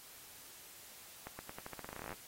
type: accelerating click train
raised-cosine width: 0.5 ms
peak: -30 dBFS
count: 20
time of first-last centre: 1.27-2.128 s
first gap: 120 ms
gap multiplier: 0.87
effects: white hiss -55 dBFS RMS until 2.27 s + AAC 48 kbps